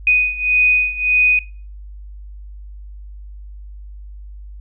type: beating tone pair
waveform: sine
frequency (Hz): 2489 / 2490.7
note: D#7 / D#7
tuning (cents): 0 / +1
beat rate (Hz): 1.7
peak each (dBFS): -14 / -17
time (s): 0.07-1.39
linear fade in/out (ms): 2
effects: noise-tail reverb RT60 0.4 s tail -20 dB re dry + added 50 Hz sine -32 dBFS peak until 4.6 s